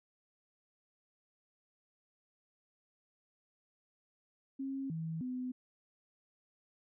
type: tone with pitch steps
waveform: sine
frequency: 270.2 / 161.8 / 252.8 Hz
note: C#4 / E3 / B3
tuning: -44 / -32 / +41 cents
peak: -36 dBFS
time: 4.59-5.52 s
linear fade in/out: 10 ms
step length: 310 ms
effects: none